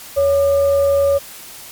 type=tone with frequency modulation; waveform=sine; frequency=559 Hz; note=C#5; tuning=14 cents sharp; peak=-11 dBFS; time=0.16-1.19 s; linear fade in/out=20 ms; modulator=642 Hz; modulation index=0.24; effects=white hiss -36 dBFS RMS until 1.71 s + MP3 96 kbps